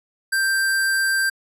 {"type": "tone with sample-and-hold", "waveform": "sine", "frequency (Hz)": 1573, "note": "G6", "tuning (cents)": 6, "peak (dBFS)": -17, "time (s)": [0.32, 1.3], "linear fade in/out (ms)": 10, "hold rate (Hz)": 6300, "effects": ["resampled to 32000 Hz"]}